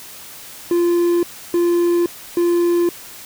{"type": "tone bursts", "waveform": "triangle", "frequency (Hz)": 346.2, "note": "F4", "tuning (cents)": -15, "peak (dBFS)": -11, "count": 3, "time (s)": [0.71, 2.89], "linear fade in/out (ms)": 2, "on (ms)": 520, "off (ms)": 310, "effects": ["white hiss -37 dBFS RMS until 3.25 s"]}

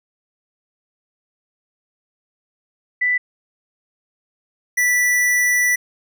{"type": "tone pair in turn", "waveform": ["sine", "square"], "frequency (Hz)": [1984, 1968], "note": ["B6", "B6"], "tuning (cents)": [7, -7], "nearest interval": "unison", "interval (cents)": 14, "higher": "first", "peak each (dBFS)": -15, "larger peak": "neither", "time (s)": [[3.01, 3.18], [4.77, 5.76]], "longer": "second", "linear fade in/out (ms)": 10, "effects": []}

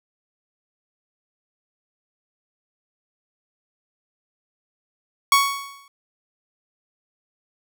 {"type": "tone with exponential decay", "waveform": "sawtooth", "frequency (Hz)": 1114, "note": "C#6", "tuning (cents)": 8, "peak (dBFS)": -7, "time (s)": [5.32, 5.88], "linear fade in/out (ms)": 2, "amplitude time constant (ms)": 120, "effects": []}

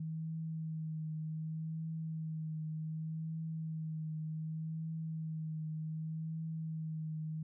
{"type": "tone with vibrato", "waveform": "sine", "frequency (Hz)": 158.7, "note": "D#3", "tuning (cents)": 35, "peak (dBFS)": -37, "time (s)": [0, 7.43], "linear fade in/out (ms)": 5, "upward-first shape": "triangle", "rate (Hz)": 0.66, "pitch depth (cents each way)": 28, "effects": []}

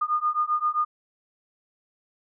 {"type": "beating tone pair", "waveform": "sine", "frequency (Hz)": [1217, 1224.6], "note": ["D#6", "D#6"], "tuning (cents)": [-39, -28], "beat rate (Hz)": 7.6, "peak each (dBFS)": -25, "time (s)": [0.01, 0.85], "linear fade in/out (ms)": 10, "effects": []}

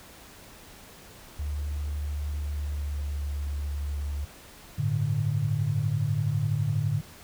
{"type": "tone with pitch glide", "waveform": "sine", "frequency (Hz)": [73.42, 72.03], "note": ["D2", "D2"], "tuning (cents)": [0, -33], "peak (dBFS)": -28, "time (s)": [1.39, 4.25], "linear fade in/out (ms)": 5, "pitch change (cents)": -33, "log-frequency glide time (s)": [2.39, 3.18]}
{"type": "chord", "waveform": "sine", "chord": "G suspended second", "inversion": "none", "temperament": "equal", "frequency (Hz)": [98, 110, 146.83], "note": ["G2", "A2", "D3"], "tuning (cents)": [0, 0, 0], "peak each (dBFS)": [-32, -27, -27], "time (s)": [4.78, 7.01], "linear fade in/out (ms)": 10}
{"effects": ["pink hiss -49 dBFS RMS until 7.23 s"]}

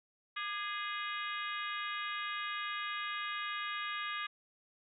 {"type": "harmonic tone with a mistuned harmonic", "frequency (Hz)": 415.3, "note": "G#4", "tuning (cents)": 0, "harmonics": [3, 4, 5, 6, 7, 8, 9], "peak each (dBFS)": [-40, -42, -44, -46, -47, -48, -49], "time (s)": [0.36, 4.27], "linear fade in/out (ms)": 10, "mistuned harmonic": 3, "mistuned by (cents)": -58, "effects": []}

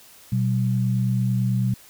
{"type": "tone pair together", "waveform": "sine", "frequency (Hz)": [122.7, 191.84], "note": ["B2", "G3"], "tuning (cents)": [-11, -37], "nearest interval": "minor sixth", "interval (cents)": 774, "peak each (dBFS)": [-20, -24], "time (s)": [0.32, 1.74], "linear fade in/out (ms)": 5, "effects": ["white hiss -49 dBFS RMS until 1.89 s"]}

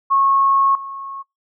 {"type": "tone with level steps", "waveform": "sine", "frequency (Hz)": 1094, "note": "C#6", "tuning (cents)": -23, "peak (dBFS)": [-12, -28], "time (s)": [0.1, 1.23], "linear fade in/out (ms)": 20, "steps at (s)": 0.75, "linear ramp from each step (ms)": 2, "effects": ["noise-tail reverb RT60 0.2 s tail -25 dB re dry"]}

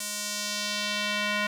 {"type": "tone with band-pass filter sweep", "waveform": "square", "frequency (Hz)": 207.7, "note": "G#3", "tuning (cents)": 0, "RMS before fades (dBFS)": -30, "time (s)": [0, 1.47], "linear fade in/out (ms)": 5, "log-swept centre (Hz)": [8700, 2100], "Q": 1.2, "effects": ["8-bit"]}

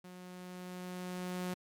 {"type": "tone with level ramp", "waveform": "sawtooth", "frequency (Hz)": 181.2, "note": "F#3", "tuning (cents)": -36, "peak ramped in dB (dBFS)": [-45, -31], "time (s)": [0.04, 1.54], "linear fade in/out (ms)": 5, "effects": ["MP3 96 kbps"]}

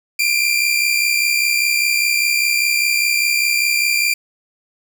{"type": "tone pair together", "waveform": "sawtooth", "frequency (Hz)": [2349, 2414], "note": ["D7", "D7"], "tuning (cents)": [0, 47], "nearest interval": "unison", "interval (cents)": 47, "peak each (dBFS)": -14, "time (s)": [0.19, 4.14], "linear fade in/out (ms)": 5, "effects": []}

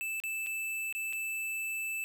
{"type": "tone with dropouts", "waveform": "square", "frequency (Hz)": 2637, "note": "E7", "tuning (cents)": 0, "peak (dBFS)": -34, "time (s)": [0.01, 2.04], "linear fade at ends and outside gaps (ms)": 0, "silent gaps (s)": [[0.201, 0.237], [0.463, 0.469], [0.926, 0.95], [1.127, 1.132]], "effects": []}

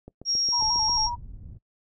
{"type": "click train", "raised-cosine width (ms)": 2, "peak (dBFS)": -28, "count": 7, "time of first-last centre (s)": [0.08, 0.896], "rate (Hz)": 7.35}
{"type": "tone", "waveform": "sine", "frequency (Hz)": 5588, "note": "F8", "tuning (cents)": 0, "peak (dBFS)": -22, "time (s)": [0.25, 1.1], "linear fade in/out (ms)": 50}
{"type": "tone with vibrato", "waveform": "sine", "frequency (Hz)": 916, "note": "A#5", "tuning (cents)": -31, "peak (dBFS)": -27, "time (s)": [0.52, 1.16], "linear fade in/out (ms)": 20, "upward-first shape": "square", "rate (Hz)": 5.5, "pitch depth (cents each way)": 77}
{"type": "low-pass noise", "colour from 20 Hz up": "pink", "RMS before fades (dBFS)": -40, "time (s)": [0.58, 1.59], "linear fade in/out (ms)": 20, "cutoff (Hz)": 100, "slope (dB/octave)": 12}
{"effects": ["noise-tail reverb RT60 0.1 s tail -21 dB re dry"]}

